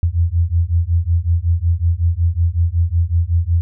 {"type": "beating tone pair", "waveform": "sine", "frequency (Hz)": [82.41, 87.81], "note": ["E2", "F2"], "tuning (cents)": [0, 10], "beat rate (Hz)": 5.4, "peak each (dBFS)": -16, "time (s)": [0.03, 3.61], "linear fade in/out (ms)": 0, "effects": []}